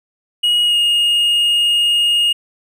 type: tone with pitch glide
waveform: triangle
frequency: 2894 to 2854 Hz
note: F#7 to F7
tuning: -39 to +37 cents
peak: -10 dBFS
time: 0.43-2.33 s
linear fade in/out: 10 ms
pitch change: -24 cents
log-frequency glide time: 0.65-0.76 s
effects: none